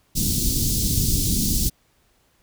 pink band-stop noise, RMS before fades -21 dBFS, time 0.15-1.7 s, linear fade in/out 20 ms, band 280 to 4500 Hz, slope 24 dB/octave, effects pink hiss -63 dBFS RMS until 2.42 s

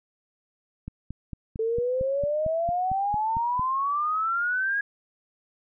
click train, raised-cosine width 5 ms, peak -22 dBFS, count 13, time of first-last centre 0.88-3.595 s, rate 4.42 Hz
sine exponential sweep, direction up, 440 to 1661.2 Hz, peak -23 dBFS, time 1.59-4.81 s, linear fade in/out 5 ms
effects none

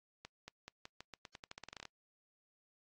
accelerating click train, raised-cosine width 0.2 ms, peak -30 dBFS, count 18, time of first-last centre 0.25-1.853 s, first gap 230 ms, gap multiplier 0.87, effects noise-tail reverb RT60 0.1 s tail -25 dB re dry + AAC 32 kbps

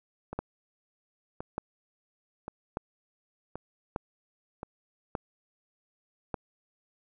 two click trains, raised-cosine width 1 ms, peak -23 / -17 dBFS, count 5 / 6, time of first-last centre 0.33-4.631 / 0.39-6.342 s, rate 0.93 / 0.84 Hz, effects none

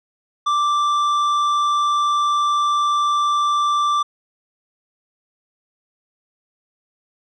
sine tone with tanh clipping, 1174.7 Hz, D6, in tune, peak -17 dBFS, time 0.46-4.03 s, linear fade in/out 10 ms, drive 9 dB, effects none

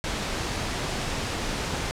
pink noise, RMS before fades -29 dBFS, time 0.04-1.91 s, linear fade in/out 0 ms, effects low-pass 7000 Hz 12 dB/octave

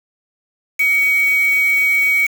sine tone with quantisation, 2252 Hz, C#7, 27 cents sharp, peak -12 dBFS, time 0.79-2.27 s, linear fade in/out 10 ms, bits 4, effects none

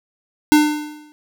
square tone with exponential decay, 300.4 Hz, D4, 39 cents sharp, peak -7 dBFS, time 0.52-1.12 s, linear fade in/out 0 ms, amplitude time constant 130 ms, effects none

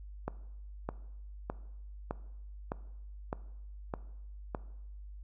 click train, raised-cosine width 1 ms, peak -20 dBFS, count 8, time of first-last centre 0.28-4.548 s, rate 1.64 Hz, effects noise-tail reverb RT60 0.9 s tail -18 dB re dry + added 50 Hz sine -44 dBFS peak until 5.23 s

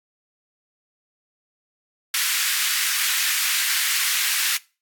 pink high-pass noise, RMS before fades -22 dBFS, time 2.14-4.57 s, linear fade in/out 2 ms, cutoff 1600 Hz, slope 24 dB/octave, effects noise-tail reverb RT60 0.3 s tail -21 dB re dry + AAC 64 kbps

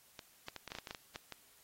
clicks, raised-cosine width 0.2 ms, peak -26 dBFS, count 12, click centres 0.192 / 0.484 / 0.563 / 0.677 / 0.719 / 0.751 / 0.786 / 0.872 / 0.909 / 0.948 / 1.159 / 1.323 s, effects white hiss -65 dBFS RMS until 1.63 s + AAC 48 kbps

